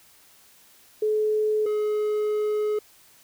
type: tone pair in turn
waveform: sine / triangle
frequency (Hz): 428.5 / 423.3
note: A4 / G#4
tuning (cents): -46 / +33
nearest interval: unison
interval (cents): 21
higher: first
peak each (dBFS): -20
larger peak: neither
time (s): 1.02-1.66 / 1.66-2.79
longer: second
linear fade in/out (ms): 5
effects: white hiss -55 dBFS RMS until 3.23 s